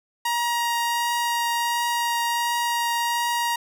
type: tone with vibrato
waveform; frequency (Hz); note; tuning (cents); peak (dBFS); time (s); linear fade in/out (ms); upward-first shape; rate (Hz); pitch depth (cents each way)
sawtooth; 945; A#5; +23; -18; 0.25-3.56; 5; triangle; 1.4; 9
effects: none